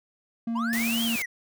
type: tone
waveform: triangle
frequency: 230.6 Hz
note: A#3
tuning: 19 cents flat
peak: -24 dBFS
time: 0.47-1.16 s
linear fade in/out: 5 ms
type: linear two-way sweep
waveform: triangle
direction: up then down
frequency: 888 to 3300 to 1866 Hz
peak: -27 dBFS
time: 0.55-1.26 s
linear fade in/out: 10 ms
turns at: 1.04 s
type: noise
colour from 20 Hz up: white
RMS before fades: -33 dBFS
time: 0.73-1.22 s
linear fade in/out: 0 ms
effects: none